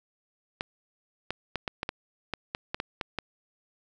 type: clicks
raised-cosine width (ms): 0.3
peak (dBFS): -14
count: 12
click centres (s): 0.609 / 1.306 / 1.557 / 1.678 / 1.831 / 1.891 / 2.337 / 2.549 / 2.745 / 2.801 / 3.012 / 3.187
effects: none